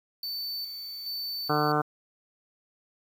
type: tone with tremolo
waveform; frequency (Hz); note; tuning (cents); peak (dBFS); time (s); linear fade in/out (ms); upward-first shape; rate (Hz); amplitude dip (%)
square; 4526; C#8; +35; -32; 0.23-1.72; 2; square; 1.2; 45
type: harmonic tone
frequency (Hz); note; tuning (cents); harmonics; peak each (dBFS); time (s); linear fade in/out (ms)
150; D3; +37; 1 / 2 / 3 / 4 / 5 / 6 / 7 / 8 / 9 / 10; -31 / -31 / -30 / -35 / -29 / -37 / -34 / -31 / -32 / -36; 1.49-1.82; 10
effects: 9-bit